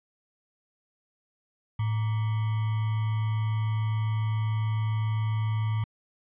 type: tone with sample-and-hold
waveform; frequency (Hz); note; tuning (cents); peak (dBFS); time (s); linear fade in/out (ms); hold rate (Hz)
sine; 109.1; A2; -14; -24; 1.79-5.84; 5; 1050
effects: resampled to 8000 Hz